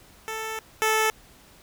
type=tone pair in turn; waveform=10% pulse; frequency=441.2 / 437.6 Hz; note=A4 / A4; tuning=+5 / -9 cents; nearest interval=unison; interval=14 cents; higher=first; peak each=-22 / -12 dBFS; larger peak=second; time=0.28-0.59 / 0.82-1.1 s; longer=first; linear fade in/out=0 ms; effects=pink hiss -53 dBFS RMS until 1.62 s